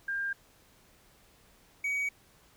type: tone pair in turn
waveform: sine / triangle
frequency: 1600 / 2260 Hz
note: G6 / C#7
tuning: +35 / +33 cents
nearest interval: tritone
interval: 598 cents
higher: second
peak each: -30 / -27 dBFS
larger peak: second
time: 0.08-0.33 / 1.84-2.09 s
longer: neither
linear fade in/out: 5 ms
effects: pink hiss -62 dBFS RMS until 2.56 s